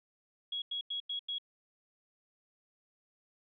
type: tone bursts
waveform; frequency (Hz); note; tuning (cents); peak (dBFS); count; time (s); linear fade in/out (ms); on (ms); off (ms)
sine; 3324; G#7; +1; -34; 5; 0.52-1.384; 5; 100; 91
effects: none